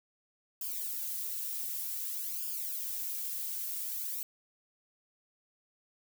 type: noise with flanger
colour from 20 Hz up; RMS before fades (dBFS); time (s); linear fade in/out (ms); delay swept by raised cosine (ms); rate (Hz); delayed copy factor
violet; -37; 0.61-4.23; 2; 0.5 to 3.1; 0.54; -0.85
effects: none